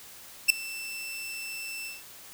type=tone with ADSR envelope; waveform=sawtooth; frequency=2666 Hz; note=E7; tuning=19 cents sharp; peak=-9 dBFS; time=0.48-2.03 s; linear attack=21 ms; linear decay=3 ms; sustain=-23 dB; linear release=170 ms; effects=white hiss -48 dBFS RMS until 2.33 s